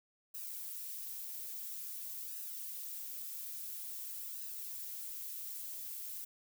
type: noise with flanger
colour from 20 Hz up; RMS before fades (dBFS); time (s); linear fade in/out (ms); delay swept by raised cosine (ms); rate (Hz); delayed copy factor
violet; -44; 0.34-6.25; 10; 0.88 to 6.88; 0.49; -0.55
effects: none